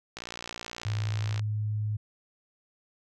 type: click train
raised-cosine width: 0.2 ms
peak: -20 dBFS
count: 73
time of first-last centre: 0.17-1.394 s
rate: 58.8 Hz
type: tone with pitch glide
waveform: sine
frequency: 105 to 106.22 Hz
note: G#2 to G#2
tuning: +19 to +39 cents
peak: -27 dBFS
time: 0.85-1.97 s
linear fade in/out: 10 ms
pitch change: +20 cents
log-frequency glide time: 0.99-1.4 s
effects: none